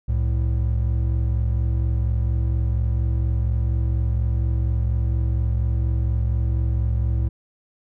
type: tone pair together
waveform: triangle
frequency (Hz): 65.6 / 109.82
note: C2 / A2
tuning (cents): +5 / -3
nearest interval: major sixth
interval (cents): 892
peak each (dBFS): -18 / -21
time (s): 0.08-7.29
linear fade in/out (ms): 10
effects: none